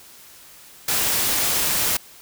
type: noise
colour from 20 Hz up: white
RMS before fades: -21 dBFS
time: 0.88-1.97 s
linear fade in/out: 5 ms
effects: white hiss -46 dBFS RMS until 2.21 s